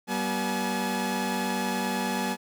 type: tone cluster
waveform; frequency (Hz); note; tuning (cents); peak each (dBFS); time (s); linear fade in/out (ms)
sawtooth; 192.1 / 241.6 / 851; G3 / B3 / G#5; -35 / -38 / +42; -27; 0.07-2.37; 50
effects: none

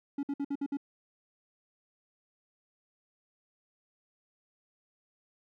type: tone bursts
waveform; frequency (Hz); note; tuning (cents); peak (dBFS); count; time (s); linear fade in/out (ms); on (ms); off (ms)
triangle; 281.5; C#4; +27; -28; 6; 0.18-0.771; 5; 51; 57
effects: none

